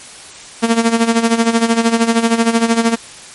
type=tone with tremolo; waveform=sawtooth; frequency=229.7 Hz; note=A#3; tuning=25 cents flat; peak=-4 dBFS; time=0.62-2.96 s; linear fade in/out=20 ms; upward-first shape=sine; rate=13 Hz; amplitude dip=75%; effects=white hiss -35 dBFS RMS until 3.34 s + MP3 48 kbps